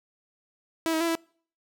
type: tone with pitch steps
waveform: sawtooth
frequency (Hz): 326.5 / 319 / 335.5 / 329.8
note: E4 / D#4 / E4 / E4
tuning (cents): -17 / +43 / +31 / +1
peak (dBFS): -20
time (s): 0.86-1.152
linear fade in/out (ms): 0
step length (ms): 73
effects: noise-tail reverb RT60 0.5 s tail -26 dB re dry